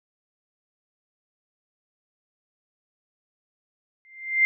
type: tone with exponential growth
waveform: sine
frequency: 2093 Hz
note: C7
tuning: in tune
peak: -13 dBFS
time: 4.05-4.45 s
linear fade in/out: 0 ms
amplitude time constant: 86 ms
effects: none